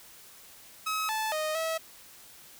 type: tone with pitch steps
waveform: sawtooth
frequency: 1279 / 873 / 620 / 647 Hz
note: D#6 / A5 / D#5 / E5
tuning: +47 / -14 / -6 / -32 cents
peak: -25 dBFS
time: 0.86-1.78 s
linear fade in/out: 10 ms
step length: 230 ms
effects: white hiss -52 dBFS RMS until 2.59 s